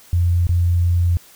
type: tone with dropouts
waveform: sine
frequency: 87 Hz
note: F2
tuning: 6 cents flat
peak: -13 dBFS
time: 0.13-1.17 s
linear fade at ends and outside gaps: 0 ms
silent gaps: 0.469-0.492 s
effects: white hiss -47 dBFS RMS until 1.35 s